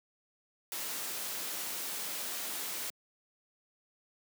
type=noise; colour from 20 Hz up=white; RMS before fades=-38 dBFS; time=0.72-2.9 s; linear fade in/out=0 ms; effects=high-pass 200 Hz 12 dB/octave